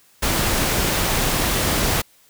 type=noise; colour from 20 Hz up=pink; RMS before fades=-20 dBFS; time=0.22-2.02 s; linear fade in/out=10 ms; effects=white hiss -55 dBFS RMS until 2.29 s